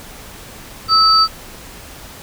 sine tone pair together, 1300 / 4622 Hz, E6 / D8, -24 / -28 cents, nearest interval octave + minor seventh, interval 2196 cents, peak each -11 dBFS, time 0.88-1.28 s, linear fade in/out 50 ms, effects pink hiss -36 dBFS RMS until 2.22 s

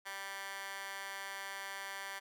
15% pulse tone with high-pass filter, 196 Hz, G3, in tune, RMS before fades -44 dBFS, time 0.05-2.2 s, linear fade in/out 20 ms, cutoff 1300 Hz, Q 2.7, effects none

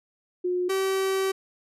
sine / 45% pulse tone pair in turn, 359.9 / 384.3 Hz, F#4 / G4, -48 / -34 cents, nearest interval minor second, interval 114 cents, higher second, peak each -23 dBFS, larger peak neither, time 0.44-0.69 / 0.69-1.32 s, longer second, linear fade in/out 10 ms, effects resampled to 32000 Hz

